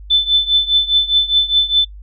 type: tone with tremolo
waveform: sine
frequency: 3520 Hz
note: A7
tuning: in tune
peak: -7 dBFS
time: 0.1-1.85 s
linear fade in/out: 10 ms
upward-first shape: triangle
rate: 4.9 Hz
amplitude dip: 90%
effects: noise-tail reverb RT60 0.1 s tail -26 dB re dry + added 50 Hz sine -32 dBFS peak until 2.02 s